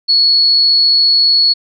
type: tone with amplitude modulation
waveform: sine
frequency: 4377 Hz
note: C#8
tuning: 23 cents flat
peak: -6 dBFS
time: 0.08-1.54 s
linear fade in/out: 20 ms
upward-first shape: sine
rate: 155 Hz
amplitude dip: 25%
effects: none